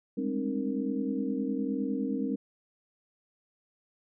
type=tone cluster; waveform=sine; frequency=202.8 / 212.5 / 264.6 / 306 / 465.1 Hz; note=G#3 / G#3 / C4 / D#4 / A#4; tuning=-41 / +40 / +20 / -29 / -4 cents; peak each=-35 / -38 / -31 / -36 / -38 dBFS; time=0.17-2.36 s; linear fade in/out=10 ms; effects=none